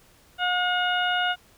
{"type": "harmonic tone", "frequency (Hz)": 720, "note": "F#5", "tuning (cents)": -47, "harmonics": [1, 2, 3, 4, 5], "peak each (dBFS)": [-26, -25, -37, -28, -36], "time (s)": [0.38, 1.36], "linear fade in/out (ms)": 50, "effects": ["pink hiss -57 dBFS RMS until 1.57 s"]}